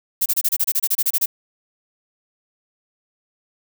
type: noise bursts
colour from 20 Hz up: violet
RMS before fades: -18 dBFS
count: 14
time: 0.21-1.26 s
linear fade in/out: 10 ms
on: 49 ms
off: 28 ms
effects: none